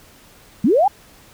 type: linear sweep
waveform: sine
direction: up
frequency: 180 to 847 Hz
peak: -11 dBFS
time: 0.64-0.88 s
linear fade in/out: 5 ms
effects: pink hiss -48 dBFS RMS until 1.33 s